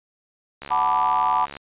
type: click train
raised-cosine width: 0.3 ms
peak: -19 dBFS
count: 68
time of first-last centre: 0.62-1.568 s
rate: 70.7 Hz
type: chord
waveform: sine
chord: B minor seventh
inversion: second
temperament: equal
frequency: 740 / 880 / 987.8 / 1174.7 Hz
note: F#5 / A5 / B5 / D6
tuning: 0 / 0 / 0 / 0 cents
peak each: -26 / -23 / -21 / -24 dBFS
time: 0.7-1.46 s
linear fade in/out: 20 ms
effects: resampled to 8000 Hz